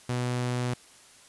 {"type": "tone", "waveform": "sawtooth", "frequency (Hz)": 123.6, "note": "B2", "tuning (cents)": 2, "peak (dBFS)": -23, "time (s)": [0.09, 0.74], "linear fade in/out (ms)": 5, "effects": ["white hiss -54 dBFS RMS until 1.28 s", "resampled to 24000 Hz"]}